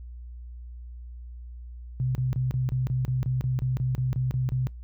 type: tone bursts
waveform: sine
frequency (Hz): 128.1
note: C3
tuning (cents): -36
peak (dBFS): -23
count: 15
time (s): 2-4.67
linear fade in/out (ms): 0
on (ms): 150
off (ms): 30
effects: noise-tail reverb RT60 0.2 s tail -26 dB re dry + added 60 Hz sine -38 dBFS peak until 4.83 s